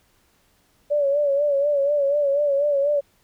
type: tone with vibrato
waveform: sine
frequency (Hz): 571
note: D5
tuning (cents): -49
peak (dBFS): -17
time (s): 0.9-3.01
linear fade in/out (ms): 20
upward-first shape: sine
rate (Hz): 4.1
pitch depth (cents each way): 63
effects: pink hiss -62 dBFS RMS until 3.23 s